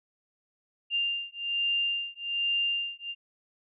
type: beating tone pair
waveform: sine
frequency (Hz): 2794 / 2795.2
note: F7 / F7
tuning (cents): 0 / +1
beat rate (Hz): 1.2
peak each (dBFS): -30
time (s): 0.9-3.15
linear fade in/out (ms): 50
effects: none